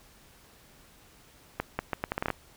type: accelerating click train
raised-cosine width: 0.5 ms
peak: -13 dBFS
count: 10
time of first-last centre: 1.6-2.303 s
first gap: 190 ms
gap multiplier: 0.75
effects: pink hiss -57 dBFS RMS until 2.56 s